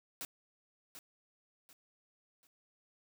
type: noise with echo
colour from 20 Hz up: white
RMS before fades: -42 dBFS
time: 0.21-0.25 s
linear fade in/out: 0 ms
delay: 740 ms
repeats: 3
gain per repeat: -9 dB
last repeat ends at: 2.47 s
effects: none